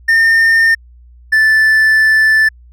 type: tone pair in turn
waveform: triangle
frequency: 1814 / 1756.3 Hz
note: A#6 / A6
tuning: -48 / -4 cents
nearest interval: minor second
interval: 56 cents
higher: first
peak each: -5 dBFS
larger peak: neither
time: 0.08-0.75 / 1.32-2.49 s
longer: second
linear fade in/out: 10 ms
effects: added 60 Hz sine -38 dBFS peak until 2.72 s